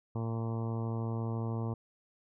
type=harmonic tone; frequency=114 Hz; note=A#2; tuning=38 cents flat; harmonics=1 / 2 / 3 / 4 / 5 / 6 / 7 / 8 / 9 / 10; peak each=-33 / -39 / -44 / -44 / -50 / -50 / -51 / -50 / -51 / -54 dBFS; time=0.15-1.74 s; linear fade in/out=5 ms; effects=none